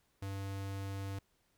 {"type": "tone", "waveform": "square", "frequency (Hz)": 98, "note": "G2", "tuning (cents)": 0, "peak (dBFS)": -39, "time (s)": [0.22, 1.19], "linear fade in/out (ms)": 5, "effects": ["pink hiss -75 dBFS RMS until 1.57 s"]}